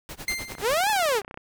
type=noise with tremolo; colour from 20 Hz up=pink; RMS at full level=-36 dBFS; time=0.09-0.79 s; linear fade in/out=0 ms; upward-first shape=sine; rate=10 Hz; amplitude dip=95%
type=tone with exponential decay; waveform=sawtooth; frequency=2093 Hz; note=C7; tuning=in tune; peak=-19 dBFS; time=0.28-0.74 s; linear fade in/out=2 ms; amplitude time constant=100 ms
type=click train; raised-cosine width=0.5 ms; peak=-23 dBFS; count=28; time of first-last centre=0.52-1.374 s; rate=31.6 Hz
type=linear two-way sweep; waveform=sawtooth; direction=up then down; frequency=368.2 to 882 to 368.2 Hz; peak=-17 dBFS; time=0.61-1.22 s; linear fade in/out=50 ms; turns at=0.9 s
effects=none